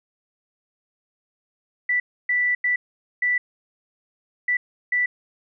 sine tone bursts at uneven times, 1971 Hz, B6, 4 cents flat, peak -18 dBFS, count 6, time 1.89-2 / 2.29-2.55 / 2.64-2.76 / 3.22-3.38 / 4.48-4.57 / 4.92-5.06 s, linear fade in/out 5 ms, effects none

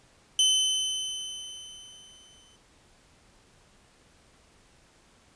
sawtooth tone with exponential decay, 3048 Hz, G7, 49 cents flat, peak -15 dBFS, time 0.39-2.56 s, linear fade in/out 2 ms, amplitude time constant 470 ms, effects pink hiss -60 dBFS RMS until 5.35 s + resampled to 22050 Hz

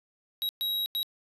square tone bursts at uneven times, 3840 Hz, B7, 49 cents flat, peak -28 dBFS, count 3, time 0.42-0.49 / 0.61-0.86 / 0.95-1.03 s, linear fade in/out 0 ms, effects resampled to 32000 Hz

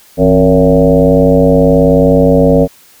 sine tone with frequency modulation, 363.1 Hz, F#4, 33 cents flat, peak -4 dBFS, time 0.17-2.68 s, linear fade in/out 50 ms, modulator 98.9 Hz, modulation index 2.6, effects white hiss -43 dBFS RMS until 3 s

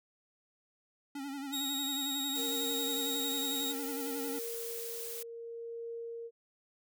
square tone with vibrato, 277.2 Hz, C#4, in tune, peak -39 dBFS, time 1.15-4.39 s, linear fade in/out 5 ms, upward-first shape sine, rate 11 Hz, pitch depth 63 cents each way
sawtooth tone, 3767 Hz, A#7, 17 cents sharp, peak -31 dBFS, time 1.52-3.73 s, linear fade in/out 20 ms
sine tone with tremolo, 464 Hz, A#4, 8 cents flat, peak -38 dBFS, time 2.35-6.31 s, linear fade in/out 50 ms, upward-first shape triangle, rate 0.63 Hz, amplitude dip 50%
blue noise, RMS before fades -42 dBFS, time 2.35-5.23 s, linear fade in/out 5 ms
effects none

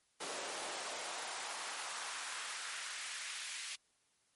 pink noise with high-pass filter sweep, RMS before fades -43 dBFS, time 0.2-3.76 s, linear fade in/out 10 ms, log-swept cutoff 460 to 2300 Hz, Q 1.2, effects white hiss -75 dBFS RMS until 4.35 s + MP3 48 kbps

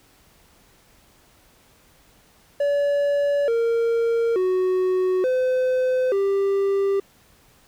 triangle tone with pitch steps, 572 / 462.5 / 370.2 / 511 / 394.6 Hz, D5 / A#4 / F#4 / C5 / G4, -46 / -14 / +1 / -41 / +11 cents, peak -16 dBFS, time 2.6-7 s, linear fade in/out 5 ms, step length 880 ms, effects pink hiss -56 dBFS RMS until 7.67 s

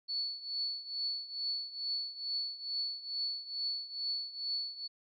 sine tone with tremolo, 4435 Hz, C#8, in tune, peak -31 dBFS, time 0.08-4.88 s, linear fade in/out 20 ms, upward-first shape triangle, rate 2.3 Hz, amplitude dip 85%, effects none

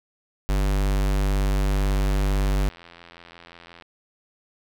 square tone, 49.01 Hz, G1, in tune, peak -20 dBFS, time 0.49-2.69 s, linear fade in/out 0 ms
click train, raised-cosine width 0.3 ms, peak -28 dBFS, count 181, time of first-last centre 1.72-3.823 s, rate 85.6 Hz
effects none

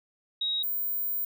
sine tone pair in turn, 3800 / 15200 Hz, A#7 / A#9, +33 / +33 cents, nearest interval 2 octaves, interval 2400 cents, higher second, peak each -26 / -27 dBFS, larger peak first, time 0.41-0.63 / 0.63-1.25 s, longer second, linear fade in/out 5 ms, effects none

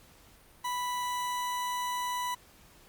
40% pulse tone, 987.8 Hz, B5, in tune, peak -30 dBFS, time 0.64-2.35 s, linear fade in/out 10 ms, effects pink hiss -58 dBFS RMS until 2.88 s + Opus 48 kbps

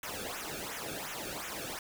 pink noise with flanger, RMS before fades -40 dBFS, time 0.03-1.79 s, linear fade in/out 2 ms, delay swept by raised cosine 0.21 to 1.03 ms, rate 2.8 Hz, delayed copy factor -0.85, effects none

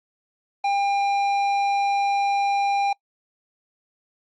triangle tone with tanh clipping, 800 Hz, G5, 35 cents sharp, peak -21 dBFS, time 0.64-2.93 s, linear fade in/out 5 ms, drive 15 dB, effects noise-tail reverb RT60 0.1 s tail -25 dB re dry + Opus 32 kbps

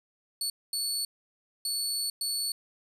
25% pulse tone bursts at uneven times, 4435 Hz, C#8, in tune, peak -24 dBFS, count 4, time 0.41-0.5 / 0.73-1.05 / 1.65-2.1 / 2.21-2.52 s, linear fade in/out 2 ms, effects none

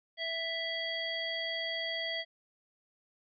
harmonic tone, 659 Hz, E5, 1 cent flat, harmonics 1 / 3 / 5 / 7, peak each -40 / -37 / -37 / -43 dBFS, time 0.17-2.25 s, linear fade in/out 50 ms, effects none

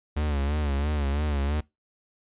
45% pulse tone with vibrato, 72.5 Hz, D2, 22 cents flat, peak -24 dBFS, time 0.16-1.61 s, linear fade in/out 10 ms, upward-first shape sine, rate 3 Hz, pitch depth 84 cents each way, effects noise-tail reverb RT60 0.2 s tail -22 dB re dry + resampled to 8000 Hz

